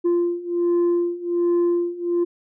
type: beating tone pair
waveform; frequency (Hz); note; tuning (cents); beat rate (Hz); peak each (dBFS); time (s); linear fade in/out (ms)
sine; 346.2 / 347.5; F4 / F4; -15 / -9; 1.3; -20 / -18; 0.04-2.25; 20
effects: tanh soft clip ceiling -15 dBFS